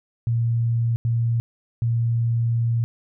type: tone bursts at uneven times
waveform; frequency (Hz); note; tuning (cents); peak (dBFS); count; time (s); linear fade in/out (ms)
sine; 116.54; A#2; 0; -18; 3; 0.27-0.96 / 1.05-1.4 / 1.82-2.84; 0
effects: none